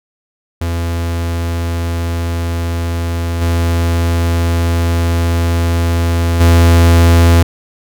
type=tone with level steps; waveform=45% pulse; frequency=84.6 Hz; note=E2; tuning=45 cents sharp; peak=-15 / -11 / -5 dBFS; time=0.61-7.43 s; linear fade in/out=5 ms; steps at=3.41 / 6.4 s; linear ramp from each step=10 ms; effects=none